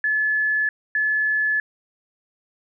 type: tone pair in turn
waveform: sine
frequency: 1721 / 1721 Hz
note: A6 / A6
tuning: -39 / -39 cents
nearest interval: unison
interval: 0 cents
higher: neither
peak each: -18 dBFS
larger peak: neither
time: 0.04-0.69 / 0.95-1.6 s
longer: neither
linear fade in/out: 2 ms
effects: none